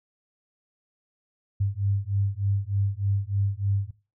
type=beating tone pair; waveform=sine; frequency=98 / 101.3 Hz; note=G2 / G#2; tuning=0 / -43 cents; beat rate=3.3 Hz; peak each=-26 dBFS; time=1.6-3.91 s; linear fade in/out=10 ms; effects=noise-tail reverb RT60 0.3 s tail -18 dB re dry